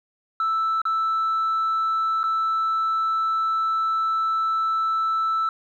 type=tone with dropouts; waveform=sine; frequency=1320 Hz; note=E6; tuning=2 cents sharp; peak=-18 dBFS; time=0.4-5.49 s; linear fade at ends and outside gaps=2 ms; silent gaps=0.817-0.853 / 2.232-2.239 s; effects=tanh soft clip ceiling -18 dBFS + 10-bit